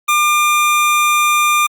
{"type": "tone", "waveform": "25% pulse", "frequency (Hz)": 1200, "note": "D6", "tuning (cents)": 37, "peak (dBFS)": -7, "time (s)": [0.08, 1.67], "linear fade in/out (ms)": 10, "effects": ["Opus 48 kbps"]}